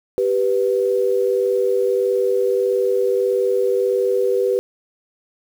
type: tone pair together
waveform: sine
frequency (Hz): 390.9 / 492.5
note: G4 / B4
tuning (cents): -5 / -5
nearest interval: major third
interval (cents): 400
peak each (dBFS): -18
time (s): 0.18-4.59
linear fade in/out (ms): 0
effects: 7-bit